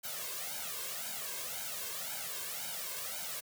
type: noise with flanger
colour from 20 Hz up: white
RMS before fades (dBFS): -40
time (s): 0.03-3.41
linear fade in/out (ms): 20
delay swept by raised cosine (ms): 1.3 to 1.9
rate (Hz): 1.9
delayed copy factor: +1
effects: high-pass 150 Hz 12 dB/octave